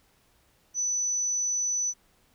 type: tone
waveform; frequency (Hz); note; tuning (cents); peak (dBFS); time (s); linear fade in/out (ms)
sine; 5980; F#8; +17; -25; 0.74-1.94; 50
effects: pink hiss -65 dBFS RMS until 2.34 s